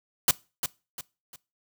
white noise with echo, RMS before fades -19 dBFS, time 0.28-0.31 s, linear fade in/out 2 ms, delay 350 ms, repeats 3, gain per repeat -9 dB, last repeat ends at 1.36 s, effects noise-tail reverb RT60 0.3 s tail -22 dB re dry

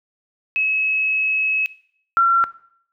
sine tone pair in turn, 2573 / 1363 Hz, E7 / F6, -43 / -43 cents, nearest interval major seventh, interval 1100 cents, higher first, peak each -17 / -11 dBFS, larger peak second, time 0.56-1.66 / 2.17-2.44 s, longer first, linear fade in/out 0 ms, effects noise-tail reverb RT60 0.6 s tail -18 dB re dry

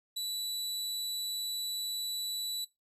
sawtooth tone, 3951 Hz, B7, in tune, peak -30 dBFS, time 0.16-2.65 s, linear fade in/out 10 ms, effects noise-tail reverb RT60 0.2 s tail -19 dB re dry + resampled to 32000 Hz

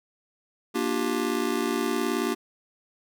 square chord, G minor seventh, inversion first, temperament just, 235.2 / 294 / 352.8 / 392 Hz, Bb3 / D4 / F4 / G4, +16 / +2 / +18 / 0 cents, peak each -31 dBFS, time 0.74-2.35 s, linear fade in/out 20 ms, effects none

